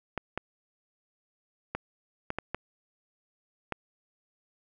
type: clicks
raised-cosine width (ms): 0.5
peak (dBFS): -16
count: 7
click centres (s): 0.177 / 0.376 / 1.75 / 2.304 / 2.386 / 2.546 / 3.723
effects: none